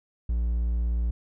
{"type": "tone", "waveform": "triangle", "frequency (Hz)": 58.27, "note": "A#1", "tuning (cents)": 0, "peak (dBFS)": -21, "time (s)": [0.29, 1.11], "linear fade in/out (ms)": 5, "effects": []}